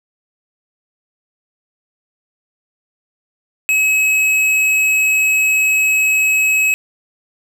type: tone with tanh clipping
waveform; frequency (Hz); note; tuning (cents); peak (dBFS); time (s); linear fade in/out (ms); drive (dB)
sine; 2563; E7; -49; -13; 3.69-6.74; 0; 14
effects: none